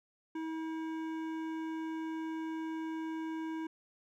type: tone with hard clipping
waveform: sine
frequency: 320.8 Hz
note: E4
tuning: 47 cents flat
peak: -38 dBFS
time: 0.35-3.67 s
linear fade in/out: 5 ms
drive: 13 dB
effects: none